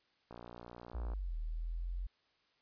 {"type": "click train", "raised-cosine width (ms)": 1, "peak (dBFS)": -35, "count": 50, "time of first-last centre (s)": [0.31, 1.135], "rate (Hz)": 59.4}
{"type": "linear two-way sweep", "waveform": "sine", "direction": "down then up", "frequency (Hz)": [61.74, 38.89, 45.11], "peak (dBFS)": -36, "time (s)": [0.94, 2.07], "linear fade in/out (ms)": 10, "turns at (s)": 1.37}
{"effects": ["white hiss -74 dBFS RMS until 2.61 s", "resampled to 11025 Hz"]}